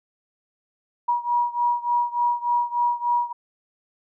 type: beating tone pair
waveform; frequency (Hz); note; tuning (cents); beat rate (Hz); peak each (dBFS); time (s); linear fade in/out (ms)
sine; 959 / 962.4; A#5 / B5; +49 / -45; 3.4; -22 / -24; 1.08-3.33; 10
effects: none